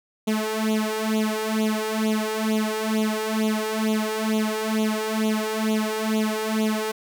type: tone with flanger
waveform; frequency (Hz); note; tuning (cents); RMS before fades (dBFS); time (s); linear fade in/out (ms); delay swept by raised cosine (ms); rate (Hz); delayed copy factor
sawtooth; 217.4; A3; -21; -24; 0.27-6.92; 10; 0.29 to 2.19; 2.2; +0.9
effects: none